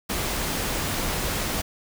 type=noise; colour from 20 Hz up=pink; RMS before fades=-27 dBFS; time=0.09-1.62 s; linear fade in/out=10 ms; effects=none